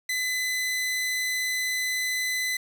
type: tone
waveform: sawtooth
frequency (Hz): 2013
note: B6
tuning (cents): +33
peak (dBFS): -22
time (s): 0.09-2.57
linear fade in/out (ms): 5
effects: 8-bit